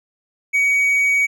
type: tone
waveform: triangle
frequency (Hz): 2256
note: C#7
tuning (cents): +30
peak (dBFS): -12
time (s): 0.53-1.27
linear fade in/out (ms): 20
effects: none